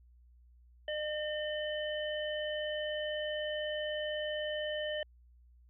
harmonic tone, 606 Hz, D#5, 46 cents flat, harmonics 1 / 3 / 5, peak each -35 / -41 / -41 dBFS, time 0.88-5.03 s, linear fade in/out 2 ms, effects added 60 Hz sine -58 dBFS peak until 5.69 s

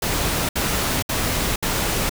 pink noise bursts, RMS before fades -22 dBFS, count 4, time 0.02-2.095 s, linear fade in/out 5 ms, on 470 ms, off 65 ms, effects none

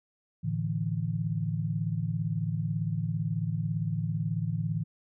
sine chord, A suspended fourth, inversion none, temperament equal, 110 / 146.83 / 164.81 Hz, A2 / D3 / E3, 0 / 0 / 0 cents, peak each -32 / -33 / -31 dBFS, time 0.43-4.84 s, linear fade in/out 20 ms, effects none

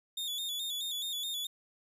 40% pulse tone with vibrato, 3542 Hz, A7, 11 cents sharp, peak -33 dBFS, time 0.17-1.47 s, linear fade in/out 5 ms, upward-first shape square, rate 4.7 Hz, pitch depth 58 cents each way, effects none

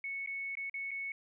sine tone with dropouts, 2210 Hz, C#7, 6 cents flat, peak -36 dBFS, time 0.04-1.12 s, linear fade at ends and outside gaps 2 ms, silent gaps 0.262-0.273 / 0.553-0.571 / 0.697-0.741 / 0.909-0.914 s, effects none

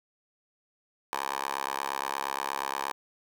10% pulse tone with high-pass filter, 68.5 Hz, C#2, 20 cents flat, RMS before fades -33 dBFS, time 1.13-2.92 s, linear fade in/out 0 ms, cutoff 850 Hz, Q 2.5, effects none

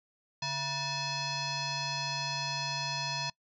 sine tone with frequency modulation, 2591 Hz, E7, 30 cents flat, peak -31 dBFS, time 0.42-3.3 s, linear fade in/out 5 ms, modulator 816 Hz, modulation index 3.3, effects noise-tail reverb RT60 0.1 s tail -24 dB re dry

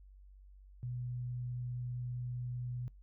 sine tone, 123.2 Hz, B2, 4 cents flat, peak -37 dBFS, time 0.83-2.88 s, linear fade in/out 0 ms, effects noise-tail reverb RT60 0.2 s tail -23 dB re dry + added 48 Hz sine -54 dBFS peak until 3.02 s

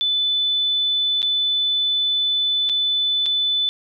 sine tone with dropouts, 3500 Hz, A7, 10 cents flat, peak -17 dBFS, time 0.01-3.69 s, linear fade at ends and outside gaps 0 ms, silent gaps 1.219-1.228 / 2.691-2.696 / 3.259-3.263 s, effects none

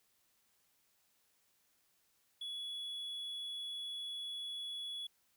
triangle tone, 3387 Hz, G#7, 33 cents sharp, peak -39 dBFS, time 2.41-5.07 s, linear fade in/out 5 ms, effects white hiss -75 dBFS RMS until 5.36 s

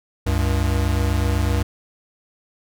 square tone pair together, 68 / 95.98 Hz, C#2 / G2, -33 / -36 cents, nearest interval tritone, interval 597 cents, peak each -21 dBFS, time 0.26-1.63 s, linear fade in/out 10 ms, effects none

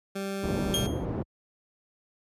20% pulse tone, 196 Hz, G3, in tune, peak -26 dBFS, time 0.15-0.87 s, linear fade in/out 10 ms
pink low-pass noise, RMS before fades -29 dBFS, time 0.43-1.23 s, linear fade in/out 10 ms, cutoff 490 Hz, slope 12 dB/octave
sawtooth tone with exponential decay, 3233 Hz, G#7, 47 cents flat, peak -20 dBFS, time 0.74-1.05 s, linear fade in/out 1 ms, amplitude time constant 66 ms
effects high-pass 60 Hz 12 dB/octave + resampled to 32000 Hz

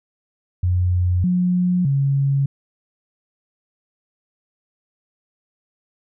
sine tone with pitch steps, 89.8 / 179.8 / 138.4 Hz, F2 / F#3 / C#3, +49 / -49 / -2 cents, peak -15 dBFS, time 0.63-2.46 s, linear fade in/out 5 ms, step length 610 ms, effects none

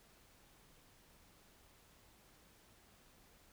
silence, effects pink hiss -66 dBFS RMS until 3.52 s

